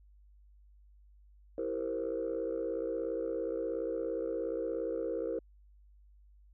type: chord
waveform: sine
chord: C dominant seventh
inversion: first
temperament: equal with one note detuned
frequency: 330.8 / 392 / 466.2 / 523.3 Hz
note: E4 / G4 / Bb4 / C5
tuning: +6 / 0 / 0 / 0 cents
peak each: -38 / -40 / -35 / -37 dBFS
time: 1.58-5.39 s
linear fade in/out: 2 ms
effects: tanh soft clip ceiling -26 dBFS + added 50 Hz sine -57 dBFS peak until 6.53 s